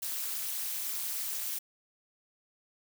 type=noise with amplitude modulation; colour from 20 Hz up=blue; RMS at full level=-31 dBFS; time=0.02-1.59 s; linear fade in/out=10 ms; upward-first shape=sine; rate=230 Hz; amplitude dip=100%; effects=none